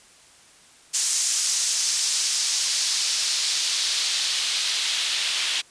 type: noise with band-pass filter sweep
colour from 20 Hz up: white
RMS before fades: -24 dBFS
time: 0.93-5.62 s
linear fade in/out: 20 ms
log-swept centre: 6700 to 3200 Hz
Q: 1.6
effects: white hiss -52 dBFS RMS until 5.7 s + resampled to 22050 Hz